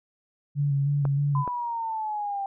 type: tone with vibrato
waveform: sine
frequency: 141.6 Hz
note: C#3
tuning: 37 cents sharp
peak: -21 dBFS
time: 0.55-1.45 s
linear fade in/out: 50 ms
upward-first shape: square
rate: 3.2 Hz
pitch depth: 25 cents each way
type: clicks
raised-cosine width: 1 ms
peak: -18 dBFS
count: 2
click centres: 1.053 / 1.477 s
type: exponential sweep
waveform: sine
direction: down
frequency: 1019 to 783 Hz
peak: -27 dBFS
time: 1.35-2.46 s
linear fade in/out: 2 ms
effects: none